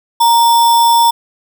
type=tone with sample-and-hold; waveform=sine; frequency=932.3 Hz; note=A#5; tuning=in tune; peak=-6 dBFS; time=0.2-1.11 s; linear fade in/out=10 ms; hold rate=4410 Hz; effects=none